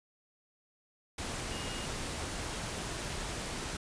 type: tone in noise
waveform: sine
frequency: 2851 Hz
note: F7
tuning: 35 cents sharp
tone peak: -46 dBFS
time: 1.51-1.86 s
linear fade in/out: 5 ms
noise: pink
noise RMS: -38 dBFS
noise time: 1.18-3.77 s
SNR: -11 dB
effects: resampled to 22050 Hz